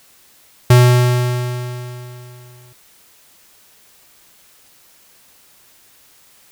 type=tone with exponential decay; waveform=square; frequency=123.47 Hz; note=B2; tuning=in tune; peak=-5 dBFS; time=0.7-2.73 s; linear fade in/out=5 ms; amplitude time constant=440 ms; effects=white hiss -50 dBFS RMS until 6.51 s